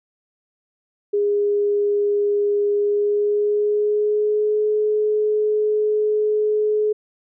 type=tone with pitch glide; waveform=sine; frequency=410 to 424.9 Hz; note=G#4 to G#4; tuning=-22 to +40 cents; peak=-16 dBFS; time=1.13-6.93 s; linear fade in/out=10 ms; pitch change=+62 cents; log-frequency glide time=2.72-4.66 s; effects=none